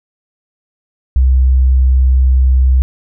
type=tone; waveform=sine; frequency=64.6 Hz; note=C2; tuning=21 cents flat; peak=-6 dBFS; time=1.16-2.82 s; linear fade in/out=0 ms; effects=none